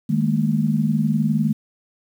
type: chord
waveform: sine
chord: D# suspended fourth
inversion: none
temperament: equal with one note detuned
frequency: 155.56 / 207.7 / 227.4 Hz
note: D#3 / G#3 / A#3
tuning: 0 / 0 / -43 cents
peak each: -21 dBFS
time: 0.09-1.53 s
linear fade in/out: 10 ms
effects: 8-bit